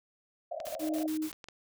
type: band-pass noise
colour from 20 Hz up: pink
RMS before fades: -39 dBFS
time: 0.51-1.07 s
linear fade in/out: 10 ms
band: 580 to 690 Hz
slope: 96 dB/octave
type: clicks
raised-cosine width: 0.2 ms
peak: -27 dBFS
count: 7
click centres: 0.602 / 0.669 / 0.75 / 0.985 / 1.329 / 1.442 / 1.486 s
type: noise bursts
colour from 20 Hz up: white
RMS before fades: -45 dBFS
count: 5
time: 0.65-1.318 s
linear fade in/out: 5 ms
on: 100 ms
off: 42 ms
type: tone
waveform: sine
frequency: 311.8 Hz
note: D#4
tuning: 4 cents sharp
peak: -30 dBFS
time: 0.79-1.3 s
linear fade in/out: 50 ms
effects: none